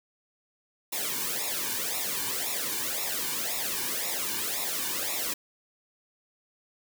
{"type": "noise with flanger", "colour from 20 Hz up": "white", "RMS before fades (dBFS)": -31, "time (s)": [0.92, 5.34], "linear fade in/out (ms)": 10, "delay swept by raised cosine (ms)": [0.64, 1.56], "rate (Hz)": 1.9, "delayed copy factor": -0.85, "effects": []}